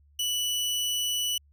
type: tone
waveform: sawtooth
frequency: 2960 Hz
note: F#7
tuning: in tune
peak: -23 dBFS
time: 0.19-1.38 s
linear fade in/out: 5 ms
effects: added 72 Hz sine -57 dBFS peak until 1.52 s